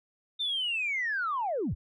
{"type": "linear sweep", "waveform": "sine", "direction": "down", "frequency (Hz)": [3632, 38.89], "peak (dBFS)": -27, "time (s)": [0.39, 1.75], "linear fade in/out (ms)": 20, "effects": ["tanh soft clip ceiling -23 dBFS"]}